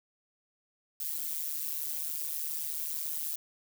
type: noise with amplitude modulation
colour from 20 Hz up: violet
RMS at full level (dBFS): -31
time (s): 1-3.36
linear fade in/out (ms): 5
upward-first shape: sine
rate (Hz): 153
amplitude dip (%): 100
effects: none